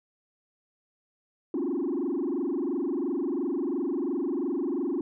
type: tone with frequency modulation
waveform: sine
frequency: 312.9 Hz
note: D#4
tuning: 10 cents sharp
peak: -24 dBFS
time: 1.54-5.01 s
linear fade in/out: 2 ms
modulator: 22.9 Hz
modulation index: 2.6
effects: tanh soft clip ceiling -24 dBFS

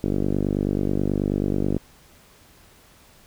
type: tone with low-pass filter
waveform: 5% pulse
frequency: 49.28 Hz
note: G1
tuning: 10 cents sharp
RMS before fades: -23 dBFS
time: 0.04-1.78 s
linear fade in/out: 0 ms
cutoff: 320 Hz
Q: 1.2
effects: pink hiss -53 dBFS RMS until 3.26 s

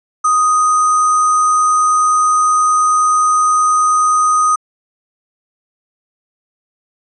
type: tone with sample-and-hold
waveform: sine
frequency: 1244.5 Hz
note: D#6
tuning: in tune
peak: -9 dBFS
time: 0.24-4.56 s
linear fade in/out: 10 ms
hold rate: 7350 Hz
effects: resampled to 22050 Hz

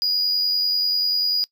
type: tone with amplitude modulation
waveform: triangle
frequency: 4900 Hz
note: D#8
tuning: 27 cents flat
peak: -16 dBFS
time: 0.02-1.44 s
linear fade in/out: 0 ms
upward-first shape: sine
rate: 90.2 Hz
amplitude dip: 40%
effects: noise-tail reverb RT60 0.1 s tail -21 dB re dry

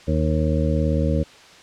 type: harmonic tone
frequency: 77.78 Hz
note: D#2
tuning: in tune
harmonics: 1 / 2 / 3 / 4 / 6 / 7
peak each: -21 / -23 / -26 / -28 / -29 / -27 dBFS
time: 0.07-1.24 s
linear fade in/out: 20 ms
effects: white hiss -46 dBFS RMS until 1.62 s + low-pass 5000 Hz 12 dB/octave

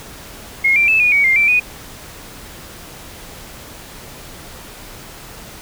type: tone with pitch steps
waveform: sine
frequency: 2154 / 2359 / 2620 / 2452 / 2252 / 2109 / 2342 / 2475 Hz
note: C7 / D7 / E7 / D#7 / C#7 / C7 / D7 / D#7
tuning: +50 / +7 / -11 / -26 / +27 / +13 / -5 / -10 cents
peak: -10 dBFS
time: 0.64-1.6 s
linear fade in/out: 10 ms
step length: 120 ms
effects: pink hiss -36 dBFS RMS until 5.61 s

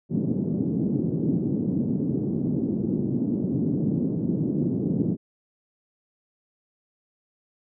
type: band-pass noise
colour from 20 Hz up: pink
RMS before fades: -25 dBFS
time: 0.09-5.17 s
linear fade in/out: 50 ms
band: 150 to 320 Hz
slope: 24 dB/octave
effects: none

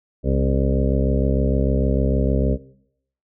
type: harmonic tone with a mistuned harmonic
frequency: 66.6 Hz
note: C2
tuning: 31 cents sharp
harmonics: 1 / 2 / 3 / 4 / 6 / 7 / 8 / 9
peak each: -20 / -23 / -25 / -26 / -28 / -28 / -29 / -30 dBFS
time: 0.23-2.58 s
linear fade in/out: 50 ms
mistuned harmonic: 1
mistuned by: -77 cents
effects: noise-tail reverb RT60 0.7 s tail -18 dB re dry

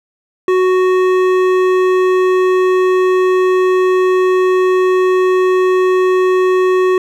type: tone with hard clipping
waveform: triangle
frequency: 370 Hz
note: F#4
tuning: in tune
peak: -11 dBFS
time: 0.48-6.98 s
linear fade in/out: 2 ms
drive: 16 dB
effects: none

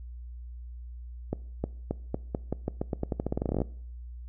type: accelerating click train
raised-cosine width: 2 ms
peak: -15 dBFS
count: 24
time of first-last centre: 1.33-3.618 s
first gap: 310 ms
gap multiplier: 0.87
effects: noise-tail reverb RT60 0.6 s tail -22 dB re dry + added 60 Hz sine -39 dBFS peak until 4.28 s

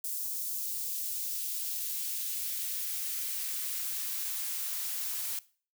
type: noise with high-pass filter sweep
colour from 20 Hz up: blue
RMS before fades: -35 dBFS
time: 0.04-5.39 s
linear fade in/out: 2 ms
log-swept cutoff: 6400 to 560 Hz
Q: 0.73
effects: noise-tail reverb RT60 0.4 s tail -19 dB re dry

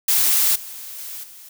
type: noise with level steps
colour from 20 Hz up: blue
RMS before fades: -17 / -35 / -33 / -42 dBFS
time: 0.08-1.49 s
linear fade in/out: 5 ms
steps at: 0.55 / 0.98 / 1.23 s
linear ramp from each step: 10 ms
effects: none

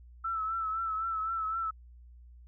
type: tone with vibrato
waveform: sine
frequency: 1318.5 Hz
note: E6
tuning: in tune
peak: -30 dBFS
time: 0.24-1.71 s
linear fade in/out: 10 ms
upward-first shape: triangle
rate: 3.9 Hz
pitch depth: 54 cents each way
effects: added 60 Hz sine -50 dBFS peak until 2.47 s

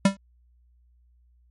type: tone with exponential decay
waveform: square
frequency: 196 Hz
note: G3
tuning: in tune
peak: -12 dBFS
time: 0.05-0.17 s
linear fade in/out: 5 ms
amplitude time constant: 26 ms
effects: added 60 Hz sine -57 dBFS peak until 1.5 s + MP3 48 kbps

